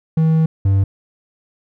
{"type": "tone pair in turn", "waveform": "triangle", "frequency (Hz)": [160, 97.64], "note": ["D#3", "G2"], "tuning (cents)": [49, -6], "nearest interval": "major sixth", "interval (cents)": 855, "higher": "first", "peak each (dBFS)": -9, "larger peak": "neither", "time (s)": [[0.17, 0.46], [0.65, 0.84]], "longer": "first", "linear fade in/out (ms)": 5, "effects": []}